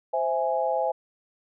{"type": "chord", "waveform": "sine", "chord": "C augmented", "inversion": "none", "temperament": "equal with one note detuned", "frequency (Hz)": [521.7, 659.3, 830.6], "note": ["C5", "E5", "G#5"], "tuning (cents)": [-5, 0, 0], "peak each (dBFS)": -27, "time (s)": [0.13, 0.92], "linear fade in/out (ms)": 10, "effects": []}